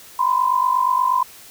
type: tone pair together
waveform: sine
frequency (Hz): 983 / 1031.4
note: B5 / C6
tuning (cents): -8 / -25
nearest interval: minor second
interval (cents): 83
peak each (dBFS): -19 / -17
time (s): 0.19-1.23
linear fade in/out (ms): 5
effects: white hiss -43 dBFS RMS until 1.5 s